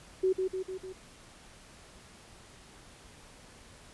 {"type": "tone with echo", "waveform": "sine", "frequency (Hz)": 375.3, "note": "F#4", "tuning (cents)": 25, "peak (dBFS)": -23, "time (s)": [0.23, 0.33], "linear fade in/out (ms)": 10, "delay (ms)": 150, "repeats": 4, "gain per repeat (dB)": -4, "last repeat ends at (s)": 0.93, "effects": ["pink hiss -54 dBFS RMS until 3.93 s", "resampled to 24000 Hz"]}